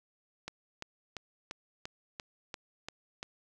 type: click train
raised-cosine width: 0.2 ms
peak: -22 dBFS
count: 9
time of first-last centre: 0.48-3.229 s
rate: 2.91 Hz
effects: none

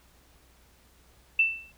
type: tone with exponential decay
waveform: sine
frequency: 2666 Hz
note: E7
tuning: 19 cents sharp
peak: -16 dBFS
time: 1.39-1.72 s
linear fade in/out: 5 ms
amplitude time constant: 71 ms
effects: added 62 Hz sine -61 dBFS peak until 1.77 s + pink hiss -61 dBFS RMS until 1.77 s

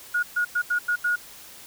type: tone bursts at uneven times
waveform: sine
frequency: 1444 Hz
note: F#6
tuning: 43 cents flat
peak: -20 dBFS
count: 6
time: 0.14-0.23 / 0.36-0.45 / 0.55-0.62 / 0.7-0.79 / 0.88-0.96 / 1.04-1.16 s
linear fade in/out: 10 ms
effects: white hiss -45 dBFS RMS until 1.66 s

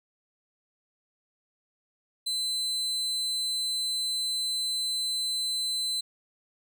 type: tone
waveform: 35% pulse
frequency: 4050 Hz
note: B7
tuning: 43 cents sharp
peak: -26 dBFS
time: 2.26-6.01 s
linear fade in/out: 10 ms
effects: none

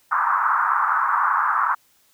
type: band-pass noise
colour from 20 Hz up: white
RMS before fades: -20 dBFS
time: 0.11-1.75 s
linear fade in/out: 10 ms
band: 950 to 1400 Hz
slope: 48 dB/octave
effects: white hiss -60 dBFS RMS until 2.13 s

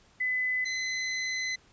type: tone pair in turn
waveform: sine / sawtooth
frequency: 2011 / 2032 Hz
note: B6 / B6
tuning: +31 / +49 cents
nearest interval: unison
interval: 18 cents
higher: second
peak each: -26 dBFS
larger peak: neither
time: 0.2-0.65 / 0.65-1.56 s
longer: second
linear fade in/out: 10 ms
effects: pink hiss -61 dBFS RMS until 1.72 s + resampled to 16000 Hz

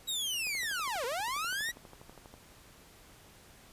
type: linear two-way sweep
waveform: sawtooth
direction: down then up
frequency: 3872 to 450.2 to 1955 Hz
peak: -29 dBFS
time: 0.07-1.72 s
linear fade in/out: 20 ms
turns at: 1.05 s
type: click train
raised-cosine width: 1 ms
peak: -36 dBFS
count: 24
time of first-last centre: 0.47-2.34 s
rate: 12.3 Hz
effects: pink hiss -57 dBFS RMS until 3.72 s + resampled to 32000 Hz

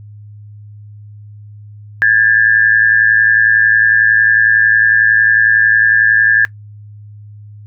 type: tone pair together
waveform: sine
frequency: 1635 / 1746 Hz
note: G#6 / A6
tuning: -28 / -14 cents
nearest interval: minor second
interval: 114 cents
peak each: -10 dBFS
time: 2.02-6.45 s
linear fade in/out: 0 ms
effects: noise-tail reverb RT60 0.1 s tail -18 dB re dry + added 104 Hz sine -32 dBFS peak until 7.66 s

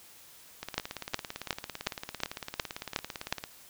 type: two click trains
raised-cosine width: 0.2 ms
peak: -10 / -19 dBFS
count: 8 / 51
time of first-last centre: 0.78-3.325 / 0.63-3.439 s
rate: 2.75 / 17.8 Hz
effects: white hiss -54 dBFS RMS until 3.69 s

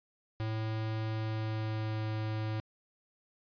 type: tone with pitch glide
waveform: square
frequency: 110 to 108.8 Hz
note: A2 to A2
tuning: 0 to -19 cents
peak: -33 dBFS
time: 0.4-2.6 s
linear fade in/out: 0 ms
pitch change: -19 cents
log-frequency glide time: 1.08-2.05 s
effects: resampled to 11025 Hz

